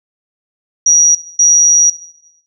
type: tone bursts at uneven times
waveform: sine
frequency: 5770 Hz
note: F#8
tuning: 44 cents flat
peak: -5 dBFS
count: 2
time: 0.86-1.15 / 1.39-1.9 s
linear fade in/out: 5 ms
effects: noise-tail reverb RT60 0.9 s tail -17 dB re dry